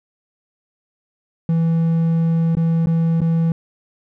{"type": "tone with dropouts", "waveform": "triangle", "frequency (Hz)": 164.81, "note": "E3", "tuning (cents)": 0, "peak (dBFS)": -12, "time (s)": [1.49, 3.52], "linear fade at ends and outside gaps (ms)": 2, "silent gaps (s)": [[2.552, 2.569], [2.86, 2.87], [3.206, 3.216]], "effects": []}